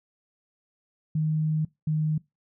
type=tone pair in turn; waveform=sine; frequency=155.56 / 154.71 Hz; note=D#3 / D#3; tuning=0 / -10 cents; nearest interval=unison; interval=10 cents; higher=first; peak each=-22 dBFS; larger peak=neither; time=1.15-1.65 / 1.87-2.18 s; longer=first; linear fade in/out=5 ms; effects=noise-tail reverb RT60 0.2 s tail -22 dB re dry